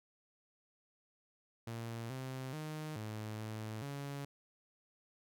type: tone with pitch steps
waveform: sawtooth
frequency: 115.3 / 130.8 / 154.4 / 108 / 109.2 / 140.9 Hz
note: A#2 / C3 / D#3 / A2 / A2 / C#3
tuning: -19 / 0 / -13 / -32 / -13 / +29 cents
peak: -37 dBFS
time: 1.67-4.25 s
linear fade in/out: 5 ms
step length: 430 ms
effects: none